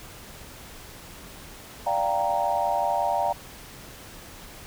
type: chord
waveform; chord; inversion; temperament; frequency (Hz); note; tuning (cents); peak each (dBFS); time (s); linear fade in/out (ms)
sine; G minor seventh; second; equal; 587.3 / 698.5 / 784 / 932.3; D5 / F5 / G5 / Bb5; 0 / 0 / 0 / 0; -29 / -27 / -27 / -27; 1.86-3.33; 10
effects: pink hiss -44 dBFS RMS until 4.66 s